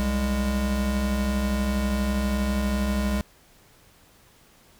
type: tone pair together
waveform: square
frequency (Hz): 64.1 / 204.7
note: C2 / G#3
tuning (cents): -35 / -25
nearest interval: octave + minor sixth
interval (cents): 2010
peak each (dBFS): -26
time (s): 0-3.21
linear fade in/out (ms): 0
effects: pink hiss -56 dBFS RMS until 4.79 s